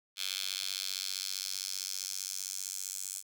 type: tone with high-pass filter sweep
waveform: 10% pulse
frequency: 95.3 Hz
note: G2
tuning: 48 cents flat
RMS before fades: -38 dBFS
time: 0.16-3.23 s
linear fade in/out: 50 ms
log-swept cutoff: 3500 to 7400 Hz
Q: 2.2
effects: none